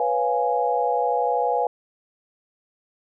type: chord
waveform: sine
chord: C# dominant seventh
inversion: third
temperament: equal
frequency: 493.9 / 554.4 / 698.5 / 830.6 Hz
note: B4 / C#5 / E#5 / G#5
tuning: 0 / 0 / 0 / 0 cents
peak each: -24 / -29 / -25 / -23 dBFS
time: 0-1.67 s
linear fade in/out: 2 ms
effects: none